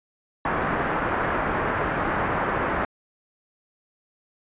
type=low-pass noise; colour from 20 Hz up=white; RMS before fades=-25 dBFS; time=0.45-2.85 s; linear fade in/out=2 ms; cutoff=1600 Hz; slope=24 dB/octave; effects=resampled to 8000 Hz